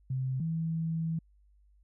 sine tone pair in turn, 130.7 / 162.77 Hz, C3 / E3, -1 / -22 cents, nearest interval major third, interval 379 cents, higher second, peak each -29 / -29 dBFS, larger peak neither, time 0.1-0.4 / 0.4-1.19 s, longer second, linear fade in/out 5 ms, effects added 50 Hz sine -60 dBFS peak until 1.83 s

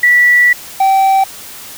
sine / triangle tone pair in turn, 1950 / 773.9 Hz, B6 / G5, -23 / -22 cents, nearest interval octave + major third, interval 1599 cents, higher first, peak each -5 dBFS, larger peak neither, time 0.03-0.53 / 0.8-1.24 s, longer first, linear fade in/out 5 ms, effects white hiss -31 dBFS RMS until 1.77 s

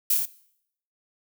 violet noise with echo, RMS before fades -21 dBFS, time 0.1-0.14 s, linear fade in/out 5 ms, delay 29 ms, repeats 4, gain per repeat -2 dB, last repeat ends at 0.256 s, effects noise-tail reverb RT60 0.7 s tail -20 dB re dry

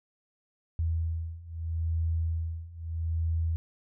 sine beating tone pair, 81.6 / 82.38 Hz, E2 / E2, -17 / -1 cents, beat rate 0.78 Hz, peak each -32 / -30 dBFS, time 0.79-3.56 s, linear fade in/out 0 ms, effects none

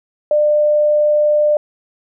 sine tone, 598 Hz, D5, 31 cents sharp, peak -10 dBFS, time 0.31-1.57 s, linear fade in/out 2 ms, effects none

